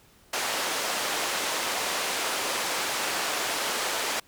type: band-pass noise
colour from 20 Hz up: pink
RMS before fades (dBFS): -29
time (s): 0.33-4.2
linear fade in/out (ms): 5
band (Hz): 530 to 9700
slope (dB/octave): 12
effects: pink hiss -58 dBFS RMS until 4.27 s